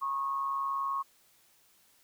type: tone with amplitude modulation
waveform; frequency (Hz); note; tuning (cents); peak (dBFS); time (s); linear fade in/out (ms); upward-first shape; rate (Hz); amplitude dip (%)
sine; 1095; C#6; -22; -27; 0.01-1.03; 20; sine; 140; 55
effects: white hiss -65 dBFS RMS until 2.03 s